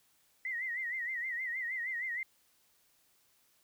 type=tone with vibrato; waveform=sine; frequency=1975.5 Hz; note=B6; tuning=in tune; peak=-34 dBFS; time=0.45-2.23 s; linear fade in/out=2 ms; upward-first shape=sine; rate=6.4 Hz; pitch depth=110 cents each way; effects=white hiss -70 dBFS RMS until 3.63 s